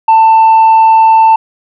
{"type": "tone with tanh clipping", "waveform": "sine", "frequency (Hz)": 890, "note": "A5", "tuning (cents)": 20, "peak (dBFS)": -3, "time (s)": [0.08, 1.36], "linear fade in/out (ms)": 5, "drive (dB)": 1, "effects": []}